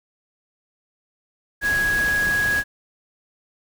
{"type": "tone in noise", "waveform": "sine", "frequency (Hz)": 1661.2, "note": "G#6", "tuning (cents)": 0, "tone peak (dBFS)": -18, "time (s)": [1.61, 2.64], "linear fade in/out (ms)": 50, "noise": "pink", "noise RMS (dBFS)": -30, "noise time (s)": [1.61, 2.64], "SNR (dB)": 9, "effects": []}